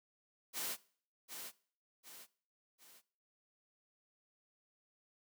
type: noise with echo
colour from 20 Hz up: white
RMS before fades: -40 dBFS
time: 0.53-0.77 s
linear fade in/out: 50 ms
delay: 750 ms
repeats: 3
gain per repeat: -7 dB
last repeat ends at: 3.02 s
effects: noise-tail reverb RT60 0.5 s tail -21 dB re dry + high-pass 200 Hz 12 dB/octave